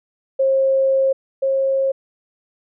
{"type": "tone pair in turn", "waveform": "sine", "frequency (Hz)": [536, 538.6], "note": ["C5", "C#5"], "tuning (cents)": [42, -50], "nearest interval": "unison", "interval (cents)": 8, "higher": "second", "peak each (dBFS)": [-13, -15], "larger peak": "first", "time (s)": [[0.39, 1.13], [1.42, 1.92]], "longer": "first", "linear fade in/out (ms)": 10, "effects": []}